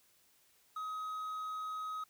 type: tone with quantisation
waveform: triangle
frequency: 1265 Hz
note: D#6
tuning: 28 cents sharp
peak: -36 dBFS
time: 0.76-2.04 s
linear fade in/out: 5 ms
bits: 11
effects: white hiss -69 dBFS RMS until 2.09 s